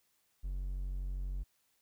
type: tone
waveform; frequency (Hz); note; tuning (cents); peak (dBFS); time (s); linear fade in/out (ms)
triangle; 46.25; F#1; 0; -33; 0.43-1.44; 20
effects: white hiss -75 dBFS RMS until 1.81 s